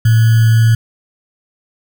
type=tone with sample-and-hold; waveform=sine; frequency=112.9 Hz; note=A2; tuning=45 cents sharp; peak=-6 dBFS; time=0.05-0.75 s; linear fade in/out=5 ms; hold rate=1575 Hz; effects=none